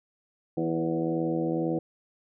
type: harmonic tone with a mistuned harmonic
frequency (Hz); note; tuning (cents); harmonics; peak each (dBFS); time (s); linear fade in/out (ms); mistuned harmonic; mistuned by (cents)
82; E2; -9; 2 / 3 / 4 / 5 / 6 / 7 / 8 / 9; -32 / -36 / -28 / -39 / -32 / -39 / -46 / -39; 0.57-1.79; 5; 6; +22
effects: none